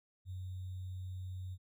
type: tone with sample-and-hold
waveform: sine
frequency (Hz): 92.5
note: F#2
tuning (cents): 0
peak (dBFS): -40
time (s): 0.25-1.58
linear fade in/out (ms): 50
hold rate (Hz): 3675
effects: none